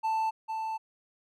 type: tone pair in turn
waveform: triangle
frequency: 884 / 884 Hz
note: A5 / A5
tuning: +8 / +8 cents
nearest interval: unison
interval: 0 cents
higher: neither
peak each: -24 / -29 dBFS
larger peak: first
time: 0.03-0.31 / 0.48-0.78 s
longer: second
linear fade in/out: 20 ms
effects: none